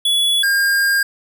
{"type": "tone pair in turn", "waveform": "square", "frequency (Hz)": [3400, 1611.1], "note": ["G#7", "G6"], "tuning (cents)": [40, 47], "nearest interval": "octave + minor second", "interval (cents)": 1293, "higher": "first", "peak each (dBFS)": -14, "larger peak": "neither", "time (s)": [[0.05, 0.43], [0.43, 1.03]], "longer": "second", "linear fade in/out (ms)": 5, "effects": []}